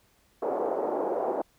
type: band-pass noise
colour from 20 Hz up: pink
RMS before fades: -29 dBFS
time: 0.42-1.42 s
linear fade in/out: 5 ms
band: 370 to 790 Hz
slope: 24 dB/octave
effects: pink hiss -65 dBFS RMS until 1.58 s